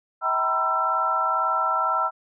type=tone cluster; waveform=sine; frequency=644 / 768 / 938 / 1000 / 1339 Hz; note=E5 / G5 / A#5 / B5 / E6; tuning=-41 / -36 / +11 / +21 / +27 cents; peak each=-31 / -29 / -30 / -29 / -22 dBFS; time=0.21-2.11 s; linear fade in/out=50 ms; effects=none